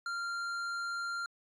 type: tone with hard clipping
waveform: triangle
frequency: 1388 Hz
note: F6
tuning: 11 cents flat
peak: -36 dBFS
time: 0.06-1.26 s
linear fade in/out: 2 ms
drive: 13 dB
effects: AAC 64 kbps